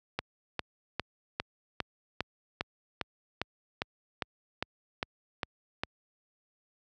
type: click train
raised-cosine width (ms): 0.3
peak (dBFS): -14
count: 15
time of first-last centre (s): 0.19-5.835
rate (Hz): 2.48
effects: high-pass 60 Hz 12 dB/octave